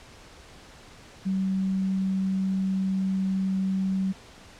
sine tone, 190.8 Hz, G3, 47 cents flat, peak -23 dBFS, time 1.25-4.13 s, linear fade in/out 20 ms, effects pink hiss -49 dBFS RMS until 4.59 s + low-pass 7000 Hz 12 dB/octave

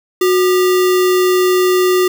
sine tone with sample-and-hold, 366.4 Hz, F#4, 17 cents flat, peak -9 dBFS, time 0.21-2.08 s, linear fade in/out 5 ms, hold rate 1575 Hz, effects none

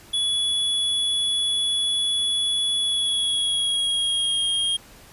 square tone with pitch glide, 3398 to 3241 Hz, G#7 to G#7, +39 to -43 cents, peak -21 dBFS, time 0.13-4.77 s, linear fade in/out 10 ms, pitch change -82 cents, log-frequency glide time 2.8-4.46 s, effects pink hiss -48 dBFS RMS until 5.12 s + resampled to 32000 Hz

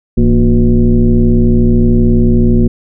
sine tone with frequency modulation, 101.6 Hz, G#2, 38 cents flat, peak -5 dBFS, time 0.17-2.68 s, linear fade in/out 10 ms, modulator 131 Hz, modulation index 1.7, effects none

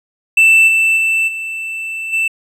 triangle tone with level steps, 2659 Hz, E7, 14 cents sharp, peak -4 / -8 / -10 / -19 / -11 dBFS, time 0.37-2.28 s, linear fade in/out 5 ms, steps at 0.67 / 0.96 / 1.27 / 2.12 s, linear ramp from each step 20 ms, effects resampled to 32000 Hz

